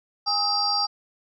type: tone cluster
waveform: sine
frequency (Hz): 820 / 1262 / 4718 / 5570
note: G#5 / D#6 / D8 / F8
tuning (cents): -22 / +24 / +7 / -5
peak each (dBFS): -26 / -31 / -23 / -31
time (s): 0.26-0.87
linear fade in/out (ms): 20
effects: none